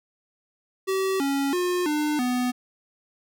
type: tone with pitch steps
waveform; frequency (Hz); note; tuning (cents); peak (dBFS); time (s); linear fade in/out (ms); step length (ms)
square; 383 / 277.2 / 358.1 / 299.8 / 248.6; G4 / C#4 / F4 / D4 / B3; -40 / 0 / +43 / +36 / +12; -23; 0.87-2.52; 20; 330
effects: none